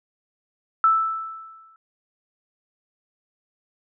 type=tone with exponential decay; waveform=sine; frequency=1319 Hz; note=E6; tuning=1 cent sharp; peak=-12 dBFS; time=0.84-1.76 s; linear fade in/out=1 ms; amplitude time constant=200 ms; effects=none